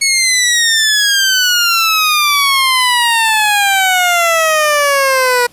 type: exponential sweep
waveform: 15% pulse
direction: down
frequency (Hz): 2212 to 481.7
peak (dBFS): -3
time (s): 0.01-5.47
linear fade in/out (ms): 10
effects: pink hiss -46 dBFS RMS until 5.52 s + resampled to 32000 Hz